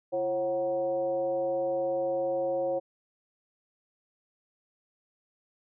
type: tone with frequency modulation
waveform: sine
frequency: 542 Hz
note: C#5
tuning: 39 cents flat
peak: -26 dBFS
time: 0.12-2.8 s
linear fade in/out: 20 ms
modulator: 201 Hz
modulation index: 0.68
effects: none